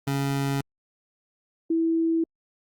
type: tone pair in turn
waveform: 25% pulse / sine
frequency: 138.59 / 328.2 Hz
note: C#3 / E4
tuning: 0 / -8 cents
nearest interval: octave + minor third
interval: 1492 cents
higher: second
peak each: -20 dBFS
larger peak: neither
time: 0.07-0.61 / 1.7-2.24 s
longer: neither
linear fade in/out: 5 ms
effects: Opus 48 kbps